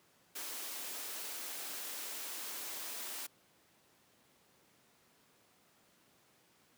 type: high-pass noise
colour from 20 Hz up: white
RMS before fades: -43 dBFS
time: 0.35-3.27 s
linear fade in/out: 10 ms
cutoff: 240 Hz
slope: 48 dB/octave
effects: pink hiss -68 dBFS RMS until 6.77 s + high-pass 150 Hz 12 dB/octave